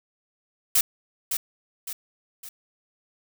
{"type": "noise with echo", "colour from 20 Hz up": "blue", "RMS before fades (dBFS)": -19, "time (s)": [0.75, 0.81], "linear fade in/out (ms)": 5, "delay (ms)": 560, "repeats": 3, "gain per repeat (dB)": -7, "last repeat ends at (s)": 2.49, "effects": []}